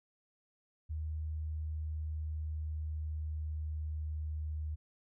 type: tone with pitch glide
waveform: sine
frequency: 77.78 to 76.84 Hz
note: D#2 to D#2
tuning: 0 to -21 cents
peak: -35 dBFS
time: 0.89-4.76 s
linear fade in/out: 20 ms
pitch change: -21 cents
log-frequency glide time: 1.12-4.65 s
effects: none